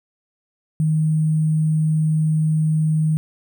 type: tone with sample-and-hold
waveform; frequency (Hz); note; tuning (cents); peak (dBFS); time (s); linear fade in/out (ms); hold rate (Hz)
sine; 156.5; D#3; +10; -15; 0.8-3.17; 0; 8820
effects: none